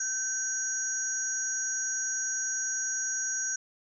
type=tone cluster; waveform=sine; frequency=1540 / 5830 / 6610 Hz; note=G6 / F#8 / G#8; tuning=-31 / -26 / -9 cents; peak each=-36 / -34 / -31 dBFS; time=0-3.56 s; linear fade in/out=5 ms; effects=none